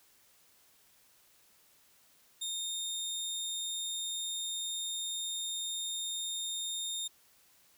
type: tone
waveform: 25% pulse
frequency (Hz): 3662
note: A#7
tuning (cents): -32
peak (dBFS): -31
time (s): 2.41-7.08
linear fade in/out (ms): 10
effects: white hiss -65 dBFS RMS until 7.77 s